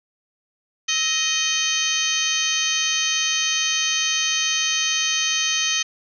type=harmonic tone with a mistuned harmonic; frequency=622.3 Hz; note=D#5; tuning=in tune; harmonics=2 / 3 / 4 / 5 / 6 / 7 / 8 / 9 / 10; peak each=-35 / -29 / -27 / -24 / -30 / -30 / -35 / -34 / -24 dBFS; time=0.88-5.83 s; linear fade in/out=10 ms; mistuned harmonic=2; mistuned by=+67 cents; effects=none